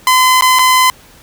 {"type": "tone with dropouts", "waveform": "sawtooth", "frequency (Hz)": 1022, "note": "C6", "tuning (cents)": -41, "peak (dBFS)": -3, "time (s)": [0.07, 0.9], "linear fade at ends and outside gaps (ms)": 1, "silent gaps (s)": [[0.41, 0.422], [0.588, 0.592]], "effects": ["pink hiss -42 dBFS RMS until 1.22 s"]}